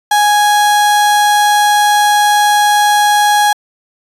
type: tone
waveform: 35% pulse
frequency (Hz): 830.6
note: G#5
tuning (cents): 0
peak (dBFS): -6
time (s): 0.11-3.53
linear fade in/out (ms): 5
effects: resampled to 32000 Hz